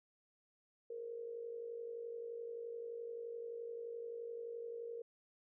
sine tone with amplitude modulation, 466.2 Hz, A#4, in tune, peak -40 dBFS, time 0.9-5.02 s, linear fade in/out 5 ms, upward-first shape sine, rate 51.6 Hz, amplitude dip 60%, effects none

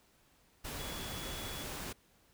sine tone in noise, 3389 Hz, G#7, 34 cents sharp, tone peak -48 dBFS, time 0.79-1.64 s, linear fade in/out 10 ms, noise pink, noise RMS -42 dBFS, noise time 0.64-1.93 s, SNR -9 dB, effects pink hiss -68 dBFS RMS until 2.33 s

